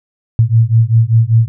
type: beating tone pair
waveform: sine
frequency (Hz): 111.4 / 116.5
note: A2 / A#2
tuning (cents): +22 / -1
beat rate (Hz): 5.1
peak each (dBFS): -10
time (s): 0.39-1.48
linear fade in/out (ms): 0
effects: none